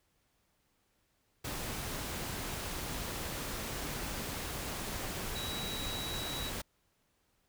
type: tone in noise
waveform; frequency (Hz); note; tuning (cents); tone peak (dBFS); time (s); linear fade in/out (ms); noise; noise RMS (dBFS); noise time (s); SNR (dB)
sine; 3890; B7; -27; -40; 5.35-6.5; 10; pink; -39; 1.44-6.62; -4
effects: pink hiss -75 dBFS RMS until 7.48 s